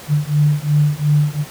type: beating tone pair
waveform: sine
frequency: 146.83 / 149.63 Hz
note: D3 / D3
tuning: 0 / +33 cents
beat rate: 2.8 Hz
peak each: -15 dBFS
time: 0.08-1.45 s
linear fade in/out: 50 ms
effects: pink hiss -36 dBFS RMS until 1.5 s + high-pass 80 Hz 12 dB/octave